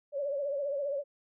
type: tone with vibrato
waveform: sine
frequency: 565 Hz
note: C#5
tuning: 33 cents sharp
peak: -30 dBFS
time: 0.12-1.04 s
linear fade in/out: 50 ms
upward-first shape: triangle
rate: 15 Hz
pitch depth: 90 cents each way
effects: none